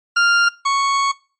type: tone pair in turn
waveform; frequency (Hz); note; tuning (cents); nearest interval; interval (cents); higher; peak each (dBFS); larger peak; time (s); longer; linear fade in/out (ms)
40% pulse; 1396.9 / 1108.7; F6 / C#6; 0 / 0; major third; 400; first; -11 / -14; first; 0.16-0.49 / 0.65-1.12; second; 10
effects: noise-tail reverb RT60 0.4 s tail -23 dB re dry + MP3 32 kbps